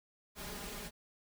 pink noise with comb filter, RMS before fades -44 dBFS, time 0.35-0.91 s, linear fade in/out 50 ms, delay 4.9 ms, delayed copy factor +0.75, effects none

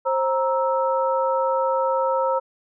sine tone cluster, 530 / 936 / 1312 Hz, C5 / A#5 / E6, +22 / +7 / -9 cents, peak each -21 / -23 / -27 dBFS, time 0.05-2.4 s, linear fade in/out 20 ms, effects none

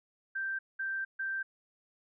sine tone bursts at uneven times, 1568 Hz, G6, in tune, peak -32 dBFS, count 3, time 0.35-0.59 / 0.79-1.05 / 1.19-1.43 s, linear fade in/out 10 ms, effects none

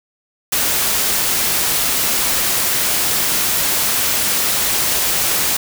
white noise, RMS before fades -17 dBFS, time 0.52-5.57 s, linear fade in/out 5 ms, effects none

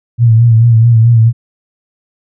sine tone with vibrato, 115.3 Hz, A#2, 19 cents flat, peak -3 dBFS, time 0.18-1.33 s, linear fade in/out 50 ms, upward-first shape sine, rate 4.6 Hz, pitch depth 59 cents each way, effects none

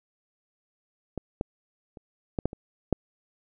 clicks, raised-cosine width 2 ms, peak -18 / -14 / -30 / -14 / -11 / -25 / -8 dBFS, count 7, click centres 1.177 / 1.411 / 1.972 / 2.388 / 2.456 / 2.531 / 2.927 s, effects none

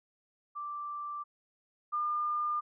sine tone pair in turn, 1174.7 / 1204.9 Hz, D6 / D6, 0 / +44 cents, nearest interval unison, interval 44 cents, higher second, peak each -36 / -29 dBFS, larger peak second, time 0.55-1.24 / 1.92-2.61 s, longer neither, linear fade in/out 20 ms, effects none

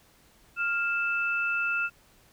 sine tone pair together, 1398.9 / 2637 Hz, F6 / E7, +2 / 0 cents, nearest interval major seventh, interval 1098 cents, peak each -27 / -29 dBFS, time 0.56-1.9 s, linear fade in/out 50 ms, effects pink hiss -60 dBFS RMS until 2.32 s

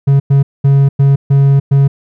triangle tone bursts at uneven times, 138.59 Hz, C#3, in tune, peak -3 dBFS, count 6, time 0.07-0.2 / 0.3-0.43 / 0.64-0.89 / 0.99-1.16 / 1.3-1.6 / 1.71-1.88 s, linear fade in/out 10 ms, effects none

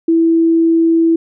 sine tone, 329.6 Hz, E4, in tune, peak -8 dBFS, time 0.08-1.16 s, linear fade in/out 5 ms, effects none

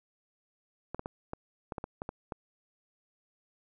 clicks, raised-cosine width 1 ms, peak -22 dBFS, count 10, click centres 0.946 / 0.994 / 1.059 / 1.334 / 1.722 / 1.782 / 1.841 / 2.019 / 2.091 / 2.322 s, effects none

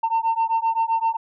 sine beating tone pair, 902 / 909.7 Hz, A5 / A#5, +43 / -43 cents, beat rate 7.7 Hz, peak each -20 dBFS, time 0.03-1.17 s, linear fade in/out 10 ms, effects tanh soft clip ceiling -15 dBFS

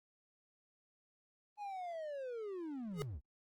triangle linear sweep, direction down, 846 to 54.2 Hz, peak -39 dBFS, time 1.57-3.21 s, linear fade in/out 50 ms
square tone with exponential growth, 416.7 Hz, G#4, 6 cents sharp, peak -35 dBFS, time 2.91-3.02 s, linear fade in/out 0 ms, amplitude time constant 22 ms
effects Opus 24 kbps

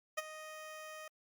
15% pulse tone with ADSR envelope, 622.3 Hz, D#5, in tune, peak -26 dBFS, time 0.17-1.08 s, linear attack 14 ms, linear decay 25 ms, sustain -14 dB, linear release 4 ms, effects Opus 48 kbps

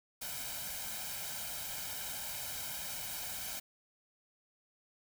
white noise with comb filter, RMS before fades -41 dBFS, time 0.21-3.6 s, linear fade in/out 10 ms, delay 1.3 ms, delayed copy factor +0.75, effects none

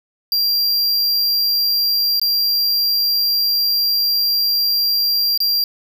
square tone with dropouts, 4751 Hz, D8, 19 cents sharp, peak -15 dBFS, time 0.32-5.64 s, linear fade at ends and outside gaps 1 ms, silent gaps 2.197-2.215 / 5.376-5.403 s, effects none

